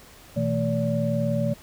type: tone cluster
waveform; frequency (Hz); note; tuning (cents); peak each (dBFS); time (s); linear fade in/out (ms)
sine; 121.8 / 161.5 / 222.2 / 574; B2 / E3 / A3 / D5; -24 / -35 / +17 / -40; -27; 0.36-1.54; 10
effects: pink hiss -49 dBFS RMS until 1.62 s